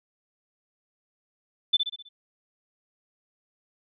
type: tone with echo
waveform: sine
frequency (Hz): 3520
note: A7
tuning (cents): 0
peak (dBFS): -16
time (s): 1.73-1.77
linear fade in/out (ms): 10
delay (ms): 64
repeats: 5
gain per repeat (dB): -6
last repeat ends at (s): 2.09
effects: none